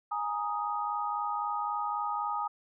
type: chord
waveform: sine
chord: Ab suspended second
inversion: none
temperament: just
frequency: 830.6 / 934.4 / 1245.9 Hz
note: Ab5 / Bb5 / Eb6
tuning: 0 / +4 / +2 cents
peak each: -34 / -36 / -33 dBFS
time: 0.11-2.48 s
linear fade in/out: 10 ms
effects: none